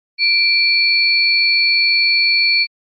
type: tone pair together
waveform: sine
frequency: 2349 / 4414 Hz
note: D7 / C#8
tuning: 0 / -8 cents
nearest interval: major seventh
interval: 1092 cents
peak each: -14 dBFS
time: 0.18-2.67 s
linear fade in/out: 50 ms
effects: Opus 48 kbps